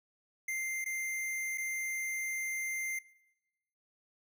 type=tone with dropouts; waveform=square; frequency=2093 Hz; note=C7; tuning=in tune; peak=-34 dBFS; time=0.48-2.99 s; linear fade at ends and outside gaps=5 ms; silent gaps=0.844-0.859 / 1.576-1.58 s; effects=noise-tail reverb RT60 1.0 s tail -22 dB re dry